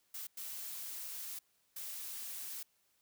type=noise bursts at uneven times; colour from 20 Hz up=blue; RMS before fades=-44 dBFS; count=3; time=0.14-0.27 / 0.37-1.39 / 1.76-2.63 s; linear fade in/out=5 ms; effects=white hiss -75 dBFS RMS until 3.01 s